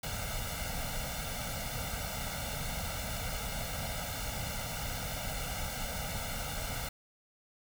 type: noise with comb filter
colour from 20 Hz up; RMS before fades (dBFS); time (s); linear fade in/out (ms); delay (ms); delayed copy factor
pink; -37; 0.03-6.89; 5; 1.4; +1
effects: none